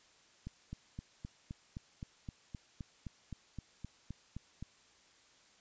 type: click train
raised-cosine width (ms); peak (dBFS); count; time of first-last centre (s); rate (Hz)
5; -30; 17; 0.47-4.626; 3.85
effects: white hiss -65 dBFS RMS until 5.6 s + resampled to 16000 Hz